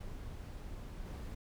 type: noise with level steps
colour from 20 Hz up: brown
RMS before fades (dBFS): -45 / -43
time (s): 0-1.35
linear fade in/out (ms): 10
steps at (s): 1.05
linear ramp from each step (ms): 20
effects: none